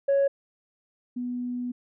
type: tone pair in turn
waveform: sine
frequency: 555 / 246.1 Hz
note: C#5 / B3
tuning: +2 / -6 cents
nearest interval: octave + major second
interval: 1408 cents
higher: first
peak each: -17 / -28 dBFS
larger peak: first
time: 0.08-0.28 / 1.16-1.72 s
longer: second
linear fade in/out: 10 ms
effects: tanh soft clip ceiling -17 dBFS